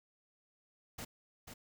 pink noise with echo, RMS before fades -44 dBFS, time 0.98-1.05 s, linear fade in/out 10 ms, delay 490 ms, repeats 1, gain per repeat -6 dB, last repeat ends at 1.54 s, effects none

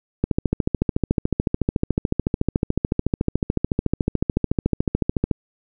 click train, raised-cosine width 3 ms, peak -5 dBFS, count 71, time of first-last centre 0.24-5.312 s, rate 13.8 Hz, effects none

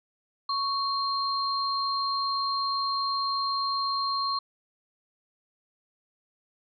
sine tone pair together, 1108.7 / 4186 Hz, C#6 / C8, 0 / 0 cents, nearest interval octave + major seventh, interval 2300 cents, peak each -27 / -30 dBFS, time 0.49-4.39 s, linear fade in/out 5 ms, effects none

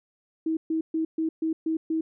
sine tone bursts, 321 Hz, E4, 46 cents flat, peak -23 dBFS, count 7, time 0.46-2.01 s, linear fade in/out 5 ms, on 110 ms, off 130 ms, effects none

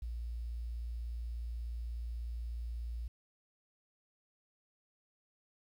sine tone with quantisation, 58.27 Hz, A#1, in tune, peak -37 dBFS, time 0.02-3.08 s, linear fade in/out 5 ms, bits 11, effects none

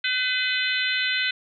harmonic tone, 506 Hz, B4, 42 cents sharp, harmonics 3 / 4 / 5 / 6 / 7 / 8, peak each -27 / -28 / -29 / -30 / -30 / -31 dBFS, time 0.04-1.31 s, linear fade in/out 5 ms, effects none

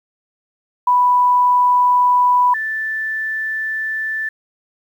sine tone pair in turn, 987.8 / 1760.1 Hz, B5 / A6, 0 / 0 cents, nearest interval minor seventh, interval 1000 cents, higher second, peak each -10 / -19 dBFS, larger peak first, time 0.87-2.54 / 2.54-4.29 s, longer second, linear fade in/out 5 ms, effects 8-bit

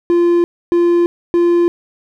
triangle tone bursts, 345.7 Hz, F4, 18 cents flat, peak -7 dBFS, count 3, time 0.1-1.68 s, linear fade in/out 0 ms, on 340 ms, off 280 ms, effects none

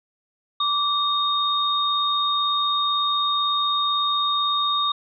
sine tone pair together, 1166 / 3702 Hz, D6 / A#7, -13 / -13 cents, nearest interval octave + minor sixth, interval 2000 cents, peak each -22 / -22 dBFS, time 0.6-4.92 s, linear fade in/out 5 ms, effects none

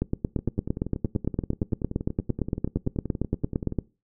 two click trains, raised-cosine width 3 ms, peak -11 / -18 dBFS, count 34 / 36, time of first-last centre 0.02-3.787 / 0.39-3.723 s, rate 8.76 / 10.5 Hz, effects noise-tail reverb RT60 0.3 s tail -22 dB re dry

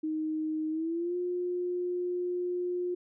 sine tone with pitch glide, 312.2 to 356.6 Hz, D#4 to F4, +6 to +36 cents, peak -29 dBFS, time 0.03-2.95 s, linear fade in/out 10 ms, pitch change +230 cents, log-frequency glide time 0.7-1.16 s, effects none

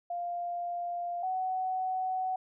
sine tone pair in turn, 698.5 / 747.8 Hz, F5 / F#5, 0 / +18 cents, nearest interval minor second, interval 118 cents, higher second, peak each -32 / -29 dBFS, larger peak second, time 0.1-1.23 / 1.23-2.36 s, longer neither, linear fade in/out 5 ms, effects none

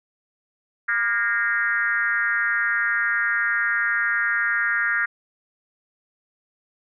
sine tone with frequency modulation, 1632 Hz, G#6, 31 cents flat, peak -19 dBFS, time 0.88-5.06 s, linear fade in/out 10 ms, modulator 217 Hz, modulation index 1.4, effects none

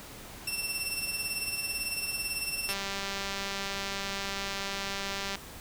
15% pulse tone with tremolo, 2700 Hz, E7, 41 cents sharp, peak -22 dBFS, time 0.47-2.74 s, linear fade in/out 5 ms, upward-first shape sine, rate 18 Hz, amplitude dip 55%
click train, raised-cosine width 0.2 ms, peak -17 dBFS, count 526, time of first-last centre 2.69-5.355 s, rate 197 Hz
effects pink hiss -46 dBFS RMS until 5.6 s

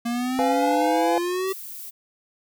square exponential sweep, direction up, 233.1 to 387.9 Hz, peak -24 dBFS, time 0.05-1.53 s, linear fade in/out 10 ms
triangle chord, F diminished, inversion second, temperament just, 502.9 / 698.5 / 838.1 Hz, Cb5 / F5 / Ab5, +31 / 0 / +16 cents, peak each -22 dBFS, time 0.39-1.18 s, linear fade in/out 0 ms
violet noise, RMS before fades -37 dBFS, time 1.47-1.91 s, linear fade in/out 20 ms
effects none

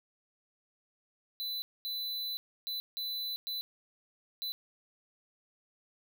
square tone bursts at uneven times, 4000 Hz, B7, 21 cents sharp, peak -35 dBFS, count 6, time 1.4-1.62 / 1.85-2.37 / 2.67-2.8 / 2.97-3.36 / 3.47-3.61 / 4.42-4.52 s, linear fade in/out 0 ms, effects none

